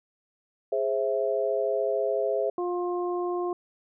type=chord; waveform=sine; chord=Ab augmented; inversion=none; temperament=equal with one note detuned; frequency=415.3 / 529 / 659.3 Hz; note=Ab4 / C5 / E5; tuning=0 / +19 / 0 cents; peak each=-28 dBFS; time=0.72-2.5 s; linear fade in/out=5 ms
type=harmonic tone; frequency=354.2 Hz; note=F4; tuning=24 cents sharp; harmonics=1 / 2 / 3; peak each=-27 / -34 / -36 dBFS; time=2.58-3.53 s; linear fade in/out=2 ms
effects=none